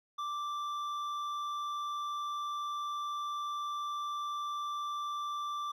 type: tone with hard clipping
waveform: sine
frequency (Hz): 1174.7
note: D6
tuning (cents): 0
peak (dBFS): -36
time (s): 0.18-5.72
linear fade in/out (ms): 10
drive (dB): 7
effects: none